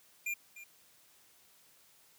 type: tone with echo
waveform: square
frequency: 2399 Hz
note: D7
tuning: 36 cents sharp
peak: -34 dBFS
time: 0.26-0.34 s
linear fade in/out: 5 ms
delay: 300 ms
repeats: 1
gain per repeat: -14 dB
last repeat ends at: 0.64 s
effects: white hiss -64 dBFS RMS until 2.18 s + high-pass 60 Hz 12 dB/octave